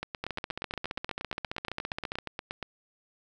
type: two click trains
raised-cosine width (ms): 0.3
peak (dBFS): -17 / -18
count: 30 / 23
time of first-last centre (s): 0.24-2.186 / 0.03-2.627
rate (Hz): 14.9 / 8.47
effects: none